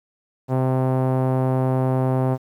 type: tone with low-pass filter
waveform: sawtooth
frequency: 130 Hz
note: C3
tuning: 11 cents flat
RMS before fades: -20 dBFS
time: 0.48-2.38 s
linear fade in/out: 50 ms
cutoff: 800 Hz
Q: 1.5
effects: 9-bit